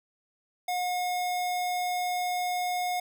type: tone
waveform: square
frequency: 721 Hz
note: F#5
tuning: 45 cents flat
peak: -28 dBFS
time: 0.68-3 s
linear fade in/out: 5 ms
effects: none